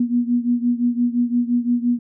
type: beating tone pair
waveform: sine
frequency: 239.6 / 245.4 Hz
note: A#3 / B3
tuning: +48 / -11 cents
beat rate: 5.8 Hz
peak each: -18 / -21 dBFS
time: 0-1.99 s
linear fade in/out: 5 ms
effects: none